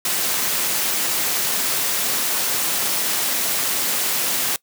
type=noise with amplitude modulation; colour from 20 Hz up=white; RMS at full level=-19 dBFS; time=0.05-4.56 s; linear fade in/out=2 ms; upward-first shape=sine; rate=276 Hz; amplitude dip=50%; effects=noise-tail reverb RT60 0.1 s tail -22 dB re dry + high-pass 150 Hz 12 dB/octave